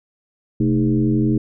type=tone with frequency modulation; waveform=sine; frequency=220 Hz; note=A3; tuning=in tune; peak=-14 dBFS; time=0.6-1.38 s; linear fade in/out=5 ms; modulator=91.7 Hz; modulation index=1.4; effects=none